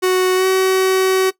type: tone with pitch glide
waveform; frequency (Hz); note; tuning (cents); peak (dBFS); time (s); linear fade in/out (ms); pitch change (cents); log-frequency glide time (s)
45% pulse; 370 to 377.6; F#4 to F#4; 0 to +35; -12; 0.02-1.31; 20; +35; 0.35-0.46
effects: noise-tail reverb RT60 0.1 s tail -17 dB re dry